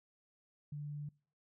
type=tone; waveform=sine; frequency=146.83 Hz; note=D3; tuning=in tune; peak=-40 dBFS; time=0.72-1.09 s; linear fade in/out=5 ms; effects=noise-tail reverb RT60 0.5 s tail -26 dB re dry